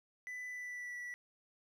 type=tone with pitch glide; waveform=triangle; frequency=1994 to 1954.1 Hz; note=B6 to B6; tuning=+16 to -19 cents; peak=-40 dBFS; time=0.27-1.14 s; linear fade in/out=0 ms; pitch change=-35 cents; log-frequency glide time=0.48-0.96 s; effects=none